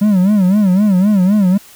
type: tone with vibrato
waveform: triangle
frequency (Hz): 196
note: G3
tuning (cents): 0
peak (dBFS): -6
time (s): 0.01-1.58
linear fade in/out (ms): 10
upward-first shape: sine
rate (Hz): 3.9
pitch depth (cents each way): 150
effects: white hiss -41 dBFS RMS until 1.75 s